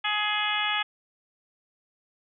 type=harmonic tone; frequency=419.9 Hz; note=G#4; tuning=19 cents sharp; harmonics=2 / 3 / 4 / 5 / 6 / 7 / 8; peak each=-32 / -32 / -32 / -32 / -32 / -32 / -32 dBFS; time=0.04-0.83 s; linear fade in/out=10 ms; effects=none